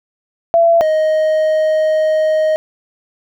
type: tone pair in turn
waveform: sine / triangle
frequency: 673 / 624.4 Hz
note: E5 / D#5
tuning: +36 / +6 cents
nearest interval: minor second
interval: 130 cents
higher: first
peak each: -7 / -9 dBFS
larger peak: first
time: 0.54-0.81 / 0.81-2.56 s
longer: second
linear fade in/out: 0 ms
effects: none